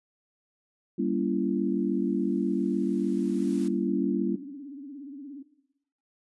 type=chord; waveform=sine; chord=G diminished seventh; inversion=none; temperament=just; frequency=196 / 235.2 / 282.2 / 338.7 Hz; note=G3 / Bb3 / Db4 / Fb4; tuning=0 / +16 / +31 / +47 cents; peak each=-30 dBFS; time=0.98-4.36 s; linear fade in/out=10 ms
type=noise with exponential growth; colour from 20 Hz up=white; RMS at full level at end=-47 dBFS; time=1.1-3.68 s; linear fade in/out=1 ms; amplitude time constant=560 ms
type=tone with vibrato; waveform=sine; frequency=279.9 Hz; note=C#4; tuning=17 cents sharp; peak=-38 dBFS; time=3.3-5.43 s; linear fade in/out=10 ms; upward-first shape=sine; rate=17 Hz; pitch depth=110 cents each way
effects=noise-tail reverb RT60 0.9 s tail -18 dB re dry + resampled to 24000 Hz